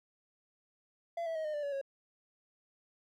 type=tone with pitch steps; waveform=triangle; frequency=678 / 654.5 / 631.9 / 610 / 588.9 / 568.5 / 548.8 Hz; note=E5 / E5 / D#5 / D#5 / D5 / C#5 / C#5; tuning=+49 / -13 / +27 / -34 / +5 / +44 / -17 cents; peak=-32 dBFS; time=1.17-1.814 s; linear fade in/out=5 ms; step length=92 ms; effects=none